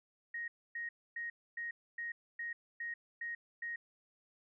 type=tone bursts; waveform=sine; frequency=1873 Hz; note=A#6; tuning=8 cents sharp; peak=-38 dBFS; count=9; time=0.34-3.76 s; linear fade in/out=5 ms; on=140 ms; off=270 ms; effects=none